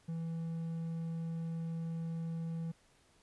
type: tone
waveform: triangle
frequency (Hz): 164.81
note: E3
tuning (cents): 0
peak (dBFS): -34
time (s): 0.08-2.72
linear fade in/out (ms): 10
effects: pink hiss -68 dBFS RMS until 3.22 s + resampled to 24000 Hz